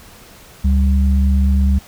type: tone pair together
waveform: sine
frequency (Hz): 70.55 / 196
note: C#2 / G3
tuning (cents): +31 / 0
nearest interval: octave + tritone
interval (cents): 1769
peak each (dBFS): -11 / -19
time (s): 0.64-1.79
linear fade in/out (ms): 10
effects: pink hiss -42 dBFS RMS until 1.87 s